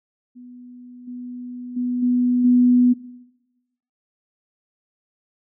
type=tone with level steps; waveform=sine; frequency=246.9 Hz; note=B3; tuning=in tune; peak=-38 / -30 / -20 / -15 / -11 dBFS; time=0.35-2.94 s; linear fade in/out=20 ms; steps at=1.07 / 1.76 / 2.02 / 2.44 s; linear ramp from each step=10 ms; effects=noise-tail reverb RT60 1.0 s tail -19 dB re dry